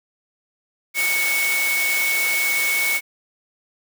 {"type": "tone in noise", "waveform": "sine", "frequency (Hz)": 2217, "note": "C#7", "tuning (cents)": 0, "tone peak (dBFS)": -19, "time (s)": [0.94, 3.01], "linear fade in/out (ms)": 50, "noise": "white", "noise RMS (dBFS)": -25, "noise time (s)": [0.94, 3.01], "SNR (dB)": 3, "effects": ["high-pass 400 Hz 12 dB/octave"]}